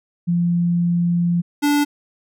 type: tone pair in turn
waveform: sine / square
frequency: 172.9 / 290.8 Hz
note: F3 / D4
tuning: -17 / -17 cents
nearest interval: major sixth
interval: 900 cents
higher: second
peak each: -15 dBFS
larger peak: neither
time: 0.27-1.42 / 1.62-1.85 s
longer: first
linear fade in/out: 20 ms
effects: none